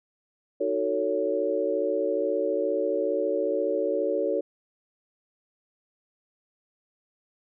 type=chord; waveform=sine; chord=D# half-diminished seventh; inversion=none; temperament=just; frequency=311.1 / 373.4 / 448 / 560 Hz; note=D#4 / F#4 / A4 / C#5; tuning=0 / +16 / +31 / +18 cents; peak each=-32 / -30 / -28 / -27 dBFS; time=0.6-4.41 s; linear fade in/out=10 ms; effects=none